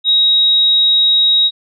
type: tone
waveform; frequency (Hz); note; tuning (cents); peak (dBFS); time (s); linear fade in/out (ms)
sine; 3800; A#7; +33; -8; 0.04-1.51; 50
effects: none